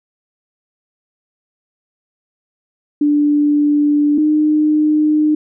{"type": "tone pair in turn", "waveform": "sine", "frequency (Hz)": [293.7, 304.3], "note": ["D4", "D#4"], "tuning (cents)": [0, -38], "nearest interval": "minor second", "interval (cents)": 62, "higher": "second", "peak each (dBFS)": -10, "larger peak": "neither", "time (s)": [[3.01, 4.18], [4.18, 5.35]], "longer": "neither", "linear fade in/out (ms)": 5, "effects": []}